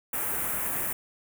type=band-stop noise; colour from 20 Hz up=white; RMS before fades=-30 dBFS; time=0.13-0.93 s; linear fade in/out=5 ms; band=2200 to 9400 Hz; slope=24 dB/octave; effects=none